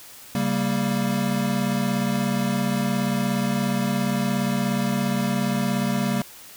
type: chord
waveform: square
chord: G diminished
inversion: second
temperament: equal with one note detuned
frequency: 136.76 / 196 / 233.1 Hz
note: Db3 / G3 / Bb3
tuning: -23 / 0 / 0 cents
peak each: -29 / -25 / -26 dBFS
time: 0.35-6.22 s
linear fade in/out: 2 ms
effects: white hiss -44 dBFS RMS until 6.56 s